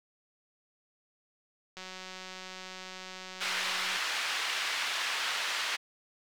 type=click train; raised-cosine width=0.2 ms; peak=-26 dBFS; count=410; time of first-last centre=1.77-3.969 s; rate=186 Hz
type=band-pass noise; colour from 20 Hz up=pink; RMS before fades=-33 dBFS; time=3.4-5.77 s; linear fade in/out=20 ms; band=1500 to 4200 Hz; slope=12 dB/octave
effects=none